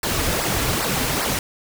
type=noise with flanger; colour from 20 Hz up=pink; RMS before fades=-22 dBFS; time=0.03-1.39 s; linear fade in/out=2 ms; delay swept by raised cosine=0.3 to 5.6 ms; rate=2.5 Hz; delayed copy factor=-0.7; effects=none